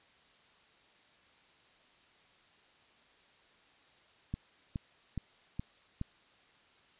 click train, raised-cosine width 5 ms, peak -23 dBFS, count 5, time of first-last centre 4.34-6.014 s, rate 2.39 Hz, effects white hiss -64 dBFS RMS until 6.99 s + resampled to 8000 Hz

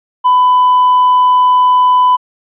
triangle tone with tanh clipping, 1000 Hz, B5, 21 cents sharp, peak -6 dBFS, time 0.24-2.17 s, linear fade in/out 20 ms, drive 6 dB, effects resampled to 8000 Hz

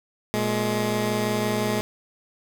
15% pulse tone pair together, 118.36 / 210.9 Hz, A#2 / G#3, +27 / +27 cents, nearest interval minor seventh, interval 1000 cents, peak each -21 / -17 dBFS, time 0.34-1.81 s, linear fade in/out 0 ms, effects 7-bit

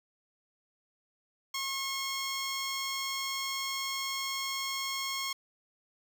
10% pulse tone, 1084 Hz, C#6, 39 cents flat, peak -24 dBFS, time 1.54-5.33 s, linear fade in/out 5 ms, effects none

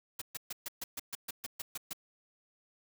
white noise bursts, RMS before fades -39 dBFS, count 12, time 0.19-1.932 s, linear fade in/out 5 ms, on 26 ms, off 130 ms, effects none

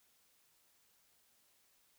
silence, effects white hiss -72 dBFS RMS until 1.98 s

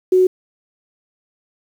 sine tone, 370 Hz, F#4, in tune, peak -9 dBFS, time 0.12-0.27 s, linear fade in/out 5 ms, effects 7-bit

